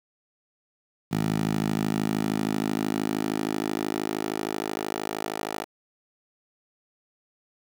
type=tone with high-pass filter sweep; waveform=10% pulse; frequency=53 Hz; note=G#1; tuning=36 cents sharp; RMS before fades=-28 dBFS; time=1.11-5.65 s; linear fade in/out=20 ms; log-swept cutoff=160 to 510 Hz; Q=1.8; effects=9-bit